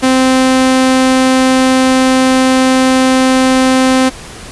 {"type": "tone", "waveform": "sawtooth", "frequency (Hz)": 260, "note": "C4", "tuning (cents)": -11, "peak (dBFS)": -3, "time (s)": [0.02, 4.1], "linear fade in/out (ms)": 20, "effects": ["pink hiss -30 dBFS RMS until 4.51 s", "resampled to 24000 Hz"]}